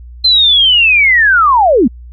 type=linear sweep; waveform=sine; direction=down; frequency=4133 to 199.1 Hz; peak=-5 dBFS; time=0.24-1.88 s; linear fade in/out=10 ms; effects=added 60 Hz sine -29 dBFS peak until 2.12 s